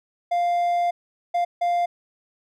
triangle tone bursts at uneven times, 698.5 Hz, F5, in tune, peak -17 dBFS, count 3, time 0.31-0.91 / 1.34-1.45 / 1.61-1.86 s, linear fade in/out 10 ms, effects none

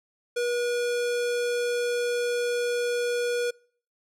square tone, 482.6 Hz, B4, 40 cents flat, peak -25 dBFS, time 0.36-3.51 s, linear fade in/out 10 ms, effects noise-tail reverb RT60 0.5 s tail -26 dB re dry + low-pass 10000 Hz 12 dB/octave

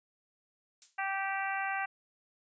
violet noise with exponential decay, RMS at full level -42 dBFS, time 0.82-1.02 s, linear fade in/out 0 ms, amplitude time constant 43 ms
harmonic tone, 389.7 Hz, G4, 10 cents flat, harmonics 2 / 3 / 4 / 5 / 6 / 7, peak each -35 / -41 / -37 / -39 / -42 / -44 dBFS, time 0.98-1.86 s, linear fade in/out 10 ms
effects resampled to 16000 Hz

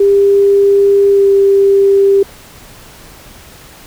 sine tone with pitch glide, 399.1 to 395 Hz, G4 to G4, +31 to +13 cents, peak -5 dBFS, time 0-2.23 s, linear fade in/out 5 ms, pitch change -18 cents, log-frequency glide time 1.1-1.28 s, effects pink hiss -37 dBFS RMS until 3.86 s

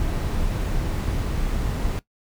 brown noise, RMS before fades -24 dBFS, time 0-1.99 s, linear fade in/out 0 ms, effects noise-tail reverb RT60 0.1 s tail -18 dB re dry

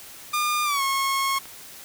sawtooth tone with pitch glide, 1208 to 1088.7 Hz, D6 to C#6, +48 to -32 cents, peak -18 dBFS, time 0.33-1.39 s, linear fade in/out 10 ms, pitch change -180 cents, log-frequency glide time 0.64-0.82 s
clicks, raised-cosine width 0.3 ms, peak -26 dBFS, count 2, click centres 1.363 / 1.456 s
effects white hiss -43 dBFS RMS until 1.84 s

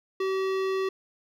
sine tone with hard clipping, 382.3 Hz, G4, 43 cents flat, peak -27 dBFS, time 0.2-0.89 s, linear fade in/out 5 ms, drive 17 dB, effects none

